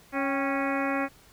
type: harmonic tone with a mistuned harmonic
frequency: 275.8 Hz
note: C#4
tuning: 9 cents flat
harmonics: 1 / 2 / 3 / 4 / 5 / 6 / 7 / 8 / 9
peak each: -29 / -32 / -34 / -35 / -36 / -37 / -37 / -38 / -39 dBFS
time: 0.12-1.09 s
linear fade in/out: 50 ms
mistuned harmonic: 3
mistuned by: -68 cents
effects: pink hiss -56 dBFS RMS until 1.32 s